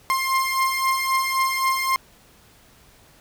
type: beating tone pair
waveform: 30% pulse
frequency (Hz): 1055 / 1058.8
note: C6 / C6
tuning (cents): +14 / +20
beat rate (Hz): 3.8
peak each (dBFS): -22 / -19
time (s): 0.1-1.96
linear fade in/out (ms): 0
effects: pink hiss -53 dBFS RMS until 3.2 s